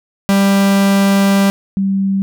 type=tone pair in turn; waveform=45% pulse / sine; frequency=197.2 / 194.6 Hz; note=G3 / G3; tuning=+11 / -12 cents; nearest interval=unison; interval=23 cents; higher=first; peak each=-9 / -12 dBFS; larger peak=first; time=0.29-1.5 / 1.77-2.22 s; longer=first; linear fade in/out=0 ms; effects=none